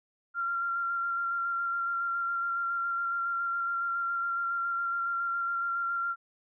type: tone with vibrato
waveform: sine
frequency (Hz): 1379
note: F6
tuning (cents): -22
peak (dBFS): -28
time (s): 0.34-6.16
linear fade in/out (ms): 50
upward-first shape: square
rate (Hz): 7.2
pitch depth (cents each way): 12
effects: none